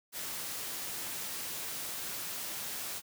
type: noise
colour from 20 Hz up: white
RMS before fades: -39 dBFS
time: 0.12-3.02 s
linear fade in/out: 50 ms
effects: high-pass 80 Hz 12 dB/octave

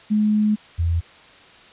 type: tone pair in turn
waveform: sine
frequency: 211.9 / 84.09 Hz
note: G#3 / E2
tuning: +35 / +35 cents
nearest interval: octave + major third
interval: 1600 cents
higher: first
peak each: -15 / -17 dBFS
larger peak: first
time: 0.1-0.56 / 0.78-1.01 s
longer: first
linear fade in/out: 20 ms
effects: white hiss -47 dBFS RMS until 1.72 s + resampled to 8000 Hz

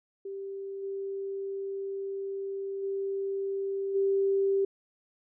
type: tone with level steps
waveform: sine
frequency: 392 Hz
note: G4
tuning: in tune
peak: -35 / -32 / -29 / -23 dBFS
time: 0.25-4.65 s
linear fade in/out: 5 ms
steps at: 0.82 / 2.82 / 3.94 s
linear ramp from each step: 20 ms
effects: none

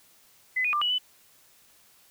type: tone with pitch steps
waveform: sine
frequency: 2019 / 2469 / 1189 / 2938 / 2998 Hz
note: B6 / D#7 / D6 / F#7 / F#7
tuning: +38 / -14 / +21 / -13 / +22 cents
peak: -23 dBFS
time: 0.56-0.985 s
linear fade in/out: 10 ms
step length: 85 ms
effects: white hiss -59 dBFS RMS until 2.1 s

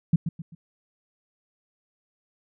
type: tone with echo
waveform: sine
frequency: 164.81 Hz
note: E3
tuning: in tune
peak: -14 dBFS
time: 0.13-0.16 s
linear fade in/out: 5 ms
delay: 130 ms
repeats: 3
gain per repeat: -9 dB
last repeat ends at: 0.55 s
effects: none

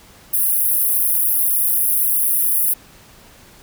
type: high-pass noise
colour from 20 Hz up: pink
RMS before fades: -17 dBFS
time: 0.33-2.74 s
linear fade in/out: 10 ms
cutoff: 10000 Hz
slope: 96 dB/octave
effects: pink hiss -46 dBFS RMS until 3.62 s

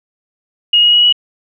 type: tone with pitch steps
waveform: sine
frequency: 2873 / 2891 / 2910 / 2928 Hz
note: F7 / F#7 / F#7 / F#7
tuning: +48 / -41 / -29 / -19 cents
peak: -6 dBFS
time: 0.73-1.126 s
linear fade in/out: 5 ms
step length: 99 ms
effects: none

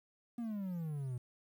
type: exponential sweep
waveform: triangle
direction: down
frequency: 241.6 to 120.1 Hz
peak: -35 dBFS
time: 0.38-1.18 s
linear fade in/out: 5 ms
effects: 11-bit

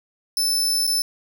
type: tone with dropouts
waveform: sawtooth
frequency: 5274 Hz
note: E8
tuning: in tune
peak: -16 dBFS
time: 0.37-1.02 s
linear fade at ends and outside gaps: 1 ms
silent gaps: 0.868-0.875 s
effects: none

